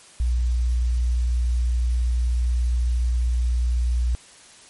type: tone with quantisation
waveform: sine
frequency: 60.4 Hz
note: B1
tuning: 38 cents flat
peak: -18 dBFS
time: 0.2-4.15 s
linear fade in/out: 0 ms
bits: 8
effects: white hiss -48 dBFS RMS until 4.69 s + MP3 48 kbps